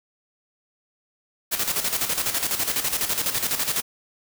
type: noise with tremolo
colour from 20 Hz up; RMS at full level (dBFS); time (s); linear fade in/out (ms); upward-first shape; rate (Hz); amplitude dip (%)
white; -23; 1.51-3.82; 20; square; 12; 60
effects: none